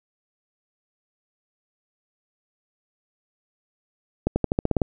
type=accelerating click train; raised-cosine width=2 ms; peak=-7 dBFS; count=9; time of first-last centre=4.27-4.818 s; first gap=90 ms; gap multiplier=0.92; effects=none